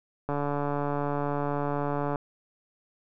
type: click train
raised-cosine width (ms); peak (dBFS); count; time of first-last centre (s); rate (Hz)
1; -16; 270; 0.29-2.158; 144
effects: none